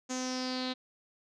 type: tone with low-pass filter sweep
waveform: sawtooth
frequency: 255.5 Hz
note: C4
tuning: 41 cents flat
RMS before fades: -35 dBFS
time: 0.09-0.74 s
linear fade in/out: 20 ms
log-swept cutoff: 6700 to 3900 Hz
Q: 6.7
effects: none